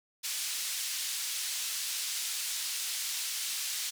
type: band-pass noise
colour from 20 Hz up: pink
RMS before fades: -35 dBFS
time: 0.23-3.91 s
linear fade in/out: 20 ms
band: 3600 to 12000 Hz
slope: 12 dB/octave
effects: none